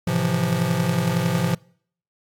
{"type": "chord", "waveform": "square", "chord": "F major seventh", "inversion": "first", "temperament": "just", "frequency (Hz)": [109.13, 130.96, 163.7, 174.61], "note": ["A2", "C3", "E3", "F3"], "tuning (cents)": [-14, 2, -12, 0], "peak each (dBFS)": [-29, -26, -27, -23], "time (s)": [0.07, 1.55], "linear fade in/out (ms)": 5, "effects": ["noise-tail reverb RT60 0.6 s tail -26 dB re dry", "AAC 64 kbps"]}